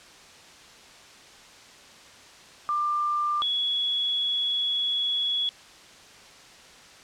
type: tone pair in turn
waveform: sine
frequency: 1191 / 3369 Hz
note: D6 / G#7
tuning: +24 / +24 cents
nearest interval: octave + tritone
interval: 1800 cents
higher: second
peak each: -23 dBFS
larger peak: neither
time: 2.69-3.42 / 3.42-5.49 s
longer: second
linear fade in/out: 0 ms
effects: white hiss -49 dBFS RMS until 7.03 s + low-pass 6000 Hz 12 dB/octave